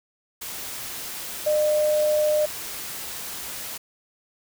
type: tone in noise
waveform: sine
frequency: 605 Hz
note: D#5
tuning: 49 cents flat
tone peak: -18 dBFS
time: 1.46-2.46 s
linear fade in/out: 10 ms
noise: white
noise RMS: -34 dBFS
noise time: 0.41-3.78 s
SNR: +13 dB
effects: none